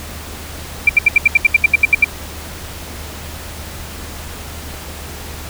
sine tone bursts, 2358 Hz, D7, 6 cents sharp, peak -4 dBFS, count 13, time 0.87-2.045 s, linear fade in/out 5 ms, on 23 ms, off 73 ms, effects added 76 Hz sine -32 dBFS peak until 5.49 s + pink hiss -31 dBFS RMS until 5.49 s

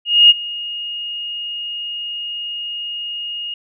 sine tone with ADSR envelope, 2857 Hz, F7, 39 cents sharp, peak -3 dBFS, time 0.05-3.54 s, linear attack 250 ms, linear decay 27 ms, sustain -20 dB, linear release 3 ms, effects none

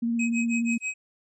sine tone with vibrato, 233.1 Hz, A#3, in tune, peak -23 dBFS, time 0.02-0.78 s, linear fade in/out 10 ms, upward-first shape sine, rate 17 Hz, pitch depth 19 cents each way
square tone with tremolo, 2535 Hz, D#7, 32 cents sharp, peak -27 dBFS, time 0.19-0.94 s, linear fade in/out 5 ms, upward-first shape sine, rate 6.2 Hz, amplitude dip 100%
violet noise with exponential decay, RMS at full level -43 dBFS, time 0.72-0.88 s, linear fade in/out 0 ms, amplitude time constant 33 ms
effects resampled to 22050 Hz

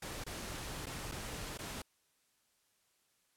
pink noise with dropouts, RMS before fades -43 dBFS, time 0.02-1.82 s, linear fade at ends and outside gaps 5 ms, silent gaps 0.24-0.264 / 0.859-0.866 / 1.115-1.119 / 1.576-1.588 s, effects white hiss -75 dBFS RMS until 3.36 s + low-pass 12000 Hz 12 dB/octave

